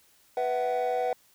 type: chord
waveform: triangle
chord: B suspended fourth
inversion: none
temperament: equal with one note detuned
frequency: 493.9 / 659.3 / 750.3 Hz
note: B4 / E5 / F#5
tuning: 0 / 0 / +24 cents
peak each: -26 / -30 / -26 dBFS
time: 0.37-1.13 s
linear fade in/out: 2 ms
effects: tanh soft clip ceiling -18 dBFS + white hiss -62 dBFS RMS until 1.34 s